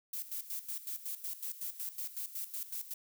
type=noise with tremolo; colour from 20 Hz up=violet; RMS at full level=-39 dBFS; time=0.13-2.94 s; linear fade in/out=5 ms; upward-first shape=square; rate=5.4 Hz; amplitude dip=75%; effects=none